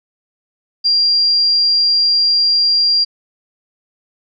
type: tone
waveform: sine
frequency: 4768 Hz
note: D8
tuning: 25 cents sharp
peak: -10 dBFS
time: 0.84-3.05 s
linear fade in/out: 20 ms
effects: none